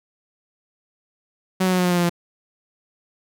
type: tone with pitch steps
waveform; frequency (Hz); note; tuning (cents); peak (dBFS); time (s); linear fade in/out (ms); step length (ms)
sawtooth; 187 / 184.85 / 182.73 / 180.63 / 178.56 / 176.5 / 174.48 / 172.47; F#3 / F#3 / F#3 / F#3 / F3 / F3 / F3 / F3; +19 / -1 / -21 / -41 / +39 / +19 / -1 / -21; -13; 1.6-2.096; 10; 62
effects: none